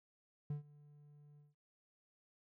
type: tone with ADSR envelope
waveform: triangle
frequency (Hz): 146.83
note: D3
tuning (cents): 0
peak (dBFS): -34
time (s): 0.5-1.55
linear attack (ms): 4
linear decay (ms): 120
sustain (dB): -23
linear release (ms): 170
effects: none